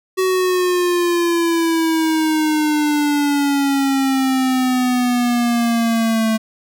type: exponential sweep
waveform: square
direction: down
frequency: 376.7 to 220 Hz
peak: -15 dBFS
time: 0.17-6.38 s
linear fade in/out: 20 ms
effects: none